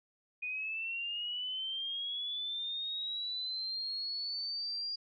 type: linear sweep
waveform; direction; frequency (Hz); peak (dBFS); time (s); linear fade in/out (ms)
sine; up; 2465 to 4811; -35; 0.42-4.96; 10
effects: none